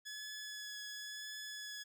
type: tone with vibrato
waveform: 15% pulse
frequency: 1699 Hz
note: G#6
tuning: 39 cents sharp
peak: -38 dBFS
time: 0.05-1.84 s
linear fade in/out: 20 ms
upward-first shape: sine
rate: 0.96 Hz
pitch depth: 12 cents each way
effects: none